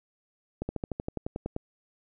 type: slowing click train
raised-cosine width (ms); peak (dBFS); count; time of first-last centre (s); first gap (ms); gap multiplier
2; -18; 12; 0.62-1.564; 70; 1.04
effects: none